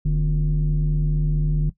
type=tone pair together; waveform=sine; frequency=42.51 / 151.6 Hz; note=F1 / D#3; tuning=-46 / -45 cents; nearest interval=octave + minor seventh; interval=2201 cents; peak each=-18 dBFS; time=0.05-1.7 s; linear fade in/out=10 ms; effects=noise-tail reverb RT60 0.1 s tail -17 dB re dry + tanh soft clip ceiling -14 dBFS